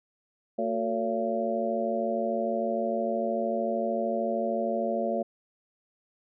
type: harmonic tone with a mistuned harmonic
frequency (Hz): 113.2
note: A2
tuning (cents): +50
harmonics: 2 / 3 / 4 / 5 / 6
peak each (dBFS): -32 / -35 / -35 / -30 / -31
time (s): 0.58-5.23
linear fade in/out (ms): 10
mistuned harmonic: 3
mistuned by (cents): +130
effects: none